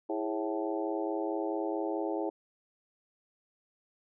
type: harmonic tone with a mistuned harmonic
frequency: 109.1 Hz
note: A2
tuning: 14 cents flat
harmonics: 3 / 4 / 5 / 6 / 7 / 8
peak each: -34 / -36 / -38 / -40 / -41 / -42 dBFS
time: 0.09-2.3 s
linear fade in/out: 10 ms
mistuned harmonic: 4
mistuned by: -100 cents
effects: none